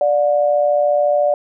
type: tone pair together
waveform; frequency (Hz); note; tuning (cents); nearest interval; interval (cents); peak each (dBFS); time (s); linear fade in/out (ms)
sine; 587.3 / 721.3; D5 / F#5; 0 / -44; major third; 356; -13 / -19; 0.01-1.34; 2
effects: none